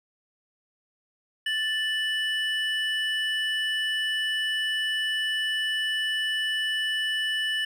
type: tone pair together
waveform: triangle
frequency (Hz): 1760 / 2960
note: A6 / F#7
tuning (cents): 0 / 0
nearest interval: major sixth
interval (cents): 900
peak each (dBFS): -26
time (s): 1.46-7.65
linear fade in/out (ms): 5
effects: none